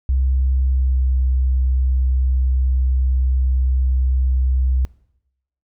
sine tone with pitch glide, 65.41 to 64.47 Hz, C2 to C2, 0 to -25 cents, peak -13 dBFS, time 0.09-4.85 s, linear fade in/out 0 ms, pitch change -25 cents, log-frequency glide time 0.65-1.05 s, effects noise-tail reverb RT60 0.8 s tail -22 dB re dry + tanh soft clip ceiling -10 dBFS

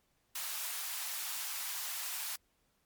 white high-pass noise, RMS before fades -39 dBFS, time 0.35-2.36 s, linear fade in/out 5 ms, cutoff 760 Hz, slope 24 dB/octave, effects pink hiss -75 dBFS RMS until 2.85 s + MP3 96 kbps

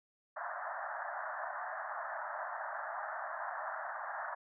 pink band-pass noise, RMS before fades -41 dBFS, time 0.36-4.35 s, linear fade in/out 10 ms, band 610 to 1800 Hz, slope 96 dB/octave, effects none

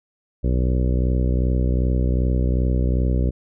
harmonic tone, 62.6 Hz, B1, 24 cents sharp, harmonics 1 / 2 / 3 / 4 / 5 / 6 / 7 / 8 / 9, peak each -18 / -24 / -28 / -30 / -32 / -34 / -35 / -36 / -37 dBFS, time 0.43-3.31 s, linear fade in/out 20 ms, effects none

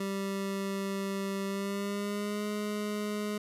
25% pulse tone with pitch glide, 196 to 208.9 Hz, G3 to G#3, 0 to +10 cents, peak -28 dBFS, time 0-3.38 s, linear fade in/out 5 ms, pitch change +110 cents, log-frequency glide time 1.46-2.46 s, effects resampled to 32000 Hz

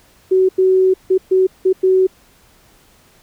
sine tone bursts at uneven times, 375.4 Hz, F#4, 25 cents sharp, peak -9 dBFS, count 6, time 0.31-0.49 / 0.58-0.94 / 1.1-1.18 / 1.31-1.47 / 1.65-1.73 / 1.83-2.07 s, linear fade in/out 10 ms, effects pink hiss -51 dBFS RMS until 3.22 s

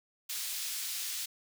pink high-pass noise, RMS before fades -37 dBFS, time 0.29-1.26 s, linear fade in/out 10 ms, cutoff 3600 Hz, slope 12 dB/octave, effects none

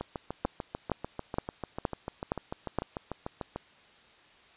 two click trains, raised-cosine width 1 ms, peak -13 / -20 dBFS, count 6 / 25, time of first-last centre 0.45-2.786 / 0.01-3.56 s, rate 2.14 / 6.76 Hz, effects white hiss -58 dBFS RMS until 4.56 s + resampled to 8000 Hz

